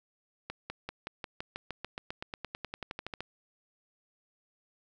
accelerating click train, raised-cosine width 0.3 ms, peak -21 dBFS, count 23, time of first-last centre 0.5-3.206 s, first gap 200 ms, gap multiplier 0.95, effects none

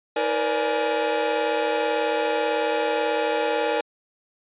45% pulse tone cluster, 317.6 / 470.8 / 509 / 584 / 839 Hz, D#4 / A#4 / C5 / D5 / G#5, +36 / +17 / -48 / -10 / +17 cents, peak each -33 / -25 / -32 / -27 / -27 dBFS, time 0.16-3.81 s, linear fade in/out 5 ms, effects resampled to 8000 Hz

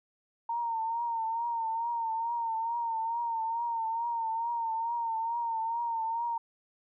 sine tone with vibrato, 919 Hz, A#5, 25 cents flat, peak -29 dBFS, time 0.49-6.38 s, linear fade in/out 5 ms, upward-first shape triangle, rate 2.3 Hz, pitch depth 60 cents each way, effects none

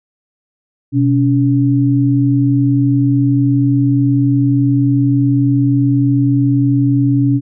sine tone pair together, 125.8 / 282.4 Hz, B2 / C#4, +32 / +32 cents, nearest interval octave + major second, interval 1400 cents, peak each -12 dBFS, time 0.92-7.41 s, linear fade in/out 50 ms, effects none

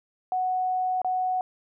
sine tone with dropouts, 740 Hz, F#5, in tune, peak -23 dBFS, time 0.32-1.41 s, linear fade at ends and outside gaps 1 ms, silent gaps 1.017-1.046 s, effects none

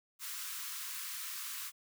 white high-pass noise, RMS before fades -42 dBFS, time 0.19-1.72 s, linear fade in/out 50 ms, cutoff 1000 Hz, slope 96 dB/octave, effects none

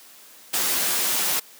white noise with comb filter, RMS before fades -23 dBFS, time 0.53-1.4 s, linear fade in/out 10 ms, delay 11 ms, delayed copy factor +0.5, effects white hiss -48 dBFS RMS until 1.59 s + high-pass 200 Hz 12 dB/octave

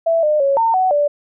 sine tone with pitch steps, 662 / 605 / 553 / 909 / 747 / 584 Hz, E5 / D#5 / C#5 / A#5 / F#5 / D5, +7 / -49 / -4 / -44 / +16 / -10 cents, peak -12 dBFS, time 0.06-1.08 s, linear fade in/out 10 ms, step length 170 ms, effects none

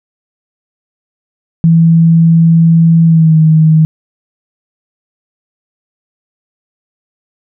sine tone with pitch glide, 165 to 157.82 Hz, E3 to D#3, +2 to +25 cents, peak -3 dBFS, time 1.64-3.85 s, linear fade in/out 0 ms, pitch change -77 cents, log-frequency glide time 3.05-3.37 s, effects none

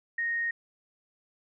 sine tone, 1861 Hz, A#6, 3 cents flat, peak -27 dBFS, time 0.18-0.51 s, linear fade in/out 5 ms, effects none

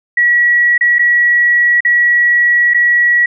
sine tone with dropouts, 1926 Hz, B6, 44 cents flat, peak -7 dBFS, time 0.17-3.26 s, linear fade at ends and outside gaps 5 ms, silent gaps 0.779-0.809 / 0.985-0.992 / 1.806-1.849 / 2.737-2.744 s, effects none

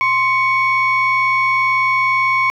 sine tone pair together, 1050.2 / 2231 Hz, C6 / C#7, +6 / +11 cents, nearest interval octave + minor second, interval 1305 cents, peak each -14 / -14 dBFS, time 0.01-2.5 s, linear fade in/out 0 ms, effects tanh soft clip ceiling -8 dBFS + 8-bit

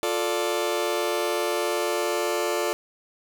sawtooth chord, D minor, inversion first, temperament just, 352.4 / 440.5 / 587.3 Hz, F4 / A4 / D5, +16 / +2 / 0 cents, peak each -24 dBFS, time 0.03-2.73 s, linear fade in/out 0 ms, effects none

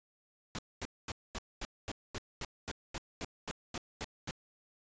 pink noise bursts, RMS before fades -39 dBFS, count 15, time 0.55-4.31 s, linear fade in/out 0 ms, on 36 ms, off 230 ms, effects resampled to 16000 Hz

